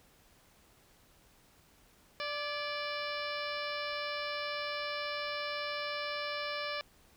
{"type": "harmonic tone with a mistuned harmonic", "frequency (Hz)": 587.3, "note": "D5", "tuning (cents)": 0, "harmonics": [1, 2, 3, 4, 5, 6, 7, 8, 9], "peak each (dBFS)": [-40, -41, -43, -42, -46, -48, -47, -49, -47], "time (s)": [2.2, 6.81], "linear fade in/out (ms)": 0, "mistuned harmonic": 3, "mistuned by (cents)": -42, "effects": ["pink hiss -64 dBFS RMS until 7.16 s"]}